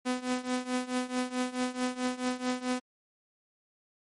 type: tone with tremolo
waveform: sawtooth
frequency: 251.6 Hz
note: B3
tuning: 32 cents sharp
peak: -22 dBFS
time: 0.05-2.8 s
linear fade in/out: 20 ms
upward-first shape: triangle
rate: 4.6 Hz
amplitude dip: 90%
effects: MP3 48 kbps